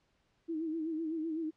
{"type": "tone with vibrato", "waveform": "sine", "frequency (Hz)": 320.5, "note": "E4", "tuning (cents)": -49, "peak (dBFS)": -33, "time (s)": [0.48, 1.51], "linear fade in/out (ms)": 20, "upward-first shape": "sine", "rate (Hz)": 7.9, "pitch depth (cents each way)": 71, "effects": ["pink hiss -74 dBFS RMS until 1.56 s", "low-pass 5000 Hz 12 dB/octave"]}